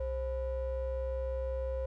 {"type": "ring-modulated tone", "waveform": "triangle", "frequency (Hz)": 233.1, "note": "A#3", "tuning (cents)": 0, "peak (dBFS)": -27, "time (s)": [0, 1.86], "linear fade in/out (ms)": 5, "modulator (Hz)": 296, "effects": []}